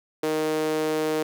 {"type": "tone with high-pass filter", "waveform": "sawtooth", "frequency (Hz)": 155.56, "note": "D#3", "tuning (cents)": 0, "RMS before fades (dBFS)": -25, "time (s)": [0.23, 1.23], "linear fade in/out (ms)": 5, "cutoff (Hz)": 400, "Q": 5.1, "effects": []}